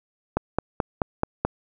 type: click train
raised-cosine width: 1 ms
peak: -7 dBFS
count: 6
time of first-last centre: 0.37-1.45 s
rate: 4.63 Hz
effects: none